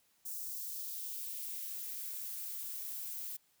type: noise with high-pass filter sweep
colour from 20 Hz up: violet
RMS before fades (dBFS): -42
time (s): 0.25-3.37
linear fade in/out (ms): 10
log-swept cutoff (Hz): 6500 to 400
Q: 1.2
effects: white hiss -72 dBFS RMS until 3.6 s